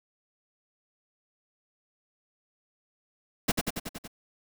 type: noise with echo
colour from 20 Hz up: pink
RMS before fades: -24 dBFS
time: 3.48-3.52 s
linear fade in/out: 10 ms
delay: 93 ms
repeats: 6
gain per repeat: -3 dB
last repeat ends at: 4.078 s
effects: none